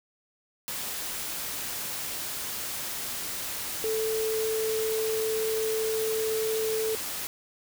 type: tone in noise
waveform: sine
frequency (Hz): 440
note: A4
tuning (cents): 0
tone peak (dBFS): -26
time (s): 3.84-6.95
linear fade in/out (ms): 0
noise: white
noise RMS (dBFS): -34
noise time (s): 0.68-7.27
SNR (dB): +5
effects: none